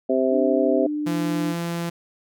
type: harmonic tone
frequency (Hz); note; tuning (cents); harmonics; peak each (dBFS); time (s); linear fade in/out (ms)
130.81; C3; 0; 2 / 3 / 4 / 5; -23 / -23 / -23 / -23; 0.09-0.87; 10
type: tone with pitch glide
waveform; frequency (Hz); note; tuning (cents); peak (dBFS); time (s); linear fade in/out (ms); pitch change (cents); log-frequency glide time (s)
sine; 293.7 to 298.7; D4 to D4; 0 to +29; -23; 0.3-1.55; 50; +29; 0.5-0.84
type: tone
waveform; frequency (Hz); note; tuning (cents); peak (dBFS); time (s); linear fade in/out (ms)
sawtooth; 170; F3; -46; -21; 1.06-1.9; 10
effects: none